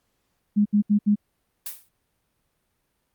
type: tone bursts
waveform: sine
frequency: 207 Hz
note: G#3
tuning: 5 cents flat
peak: -15 dBFS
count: 4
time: 0.56-1.157 s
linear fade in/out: 20 ms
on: 96 ms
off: 71 ms
type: noise with exponential decay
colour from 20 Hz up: blue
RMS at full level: -28 dBFS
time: 1.66-1.89 s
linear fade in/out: 5 ms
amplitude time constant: 50 ms
effects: pink hiss -73 dBFS RMS until 3.14 s + Opus 48 kbps